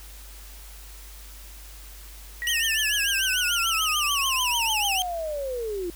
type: linear sweep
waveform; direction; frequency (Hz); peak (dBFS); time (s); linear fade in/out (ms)
sine; down; 1920 to 336.6; -27; 2.42-5.9; 0
type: tone with vibrato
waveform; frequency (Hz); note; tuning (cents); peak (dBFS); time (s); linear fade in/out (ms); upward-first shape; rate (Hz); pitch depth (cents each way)
sawtooth; 2848; F7; +33; -20; 2.47-5.02; 0; triangle; 6.8; 220
effects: added 50 Hz sine -42 dBFS peak until 5.95 s + white hiss -47 dBFS RMS until 5.95 s